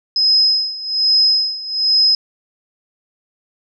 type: tone with tremolo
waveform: sine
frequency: 5090 Hz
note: D#8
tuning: 39 cents sharp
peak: -9 dBFS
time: 0.16-2.15 s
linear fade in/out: 2 ms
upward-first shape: sine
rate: 1.2 Hz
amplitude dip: 85%
effects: none